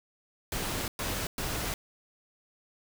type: noise bursts at uneven times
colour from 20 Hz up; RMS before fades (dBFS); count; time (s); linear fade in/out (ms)
pink; -33; 3; 0.52-0.88 / 0.99-1.27 / 1.38-1.74; 2
effects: none